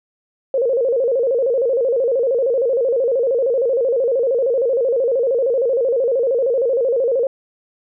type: tone with vibrato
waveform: sine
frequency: 502 Hz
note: B4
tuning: 28 cents sharp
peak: -14 dBFS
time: 0.54-7.27 s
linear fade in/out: 2 ms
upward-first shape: square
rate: 13 Hz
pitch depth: 120 cents each way
effects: none